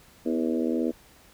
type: harmonic tone with a mistuned harmonic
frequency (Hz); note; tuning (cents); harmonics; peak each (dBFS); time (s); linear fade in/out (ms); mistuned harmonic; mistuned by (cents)
80.8; E2; -34; 3 / 4 / 5 / 6 / 7 / 8; -27 / -28 / -33 / -32 / -37 / -40; 0.25-0.92; 20; 3; +34
effects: pink hiss -55 dBFS RMS until 1.33 s